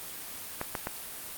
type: clicks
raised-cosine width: 0.5 ms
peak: -16 dBFS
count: 3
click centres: 0.614 / 0.752 / 0.871 s
effects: white hiss -41 dBFS RMS until 1.37 s + Opus 32 kbps